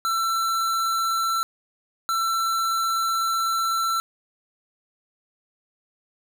square tone pair in turn, 1342 / 1342 Hz, E6 / E6, +31 / +31 cents, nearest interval unison, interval 0 cents, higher neither, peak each -22 dBFS, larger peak neither, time 0.05-1.43 / 2.09-4 s, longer second, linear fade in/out 0 ms, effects none

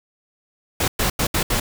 pink noise bursts at uneven times, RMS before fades -20 dBFS, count 5, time 0.8-0.88 / 0.99-1.1 / 1.19-1.27 / 1.34-1.43 / 1.5-1.6 s, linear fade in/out 5 ms, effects none

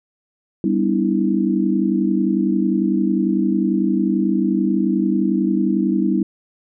sine chord, E minor seventh, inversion first, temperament equal with one note detuned, 196 / 246.9 / 293.7 / 324.9 Hz, G3 / B3 / D4 / E4, 0 / 0 / 0 / -25 cents, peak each -19 / -22 / -23 / -20 dBFS, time 0.64-6.23 s, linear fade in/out 2 ms, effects none

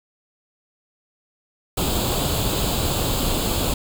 pink noise with comb filter, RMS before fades -22 dBFS, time 1.77-3.74 s, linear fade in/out 5 ms, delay 0.26 ms, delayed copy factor +0.7, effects none

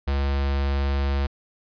square tone with notch filter, 69.3 Hz, C#2, in tune, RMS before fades -23 dBFS, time 0.07-1.27 s, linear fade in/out 10 ms, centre 260 Hz, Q 1.7, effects resampled to 11025 Hz

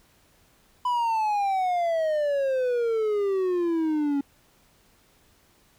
triangle exponential sweep, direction down, 1000 to 277.2 Hz, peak -20 dBFS, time 0.85-4.21 s, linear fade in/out 5 ms, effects pink hiss -61 dBFS RMS until 5.78 s

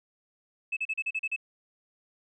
sine tone bursts, 2604 Hz, E7, 22 cents flat, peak -26 dBFS, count 8, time 0.72-1.363 s, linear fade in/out 10 ms, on 48 ms, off 37 ms, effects tanh soft clip ceiling -23 dBFS

